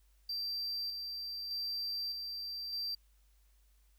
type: tone with tremolo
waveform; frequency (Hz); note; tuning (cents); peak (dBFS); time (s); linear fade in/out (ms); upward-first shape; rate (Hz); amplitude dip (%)
triangle; 4698; D8; 0; -34; 0.29-2.95; 5; square; 0.82; 35
effects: added 50 Hz sine -64 dBFS peak until 3.98 s + white hiss -75 dBFS RMS until 3.98 s